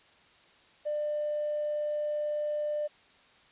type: tone with tanh clipping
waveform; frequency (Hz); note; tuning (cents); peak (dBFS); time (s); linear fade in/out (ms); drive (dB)
triangle; 597; D5; +28; -28; 0.85-2.88; 20; 1
effects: white hiss -60 dBFS RMS until 3.51 s + resampled to 8000 Hz